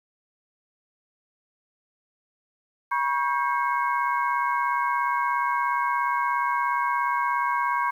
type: tone cluster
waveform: sine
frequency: 966 / 1103 / 1588 / 2185 Hz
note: B5 / C#6 / G6 / C#7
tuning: -39 / -9 / +22 / -26 cents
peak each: -25 / -26 / -30 / -34 dBFS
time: 2.91-7.91 s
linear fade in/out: 10 ms
effects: 9-bit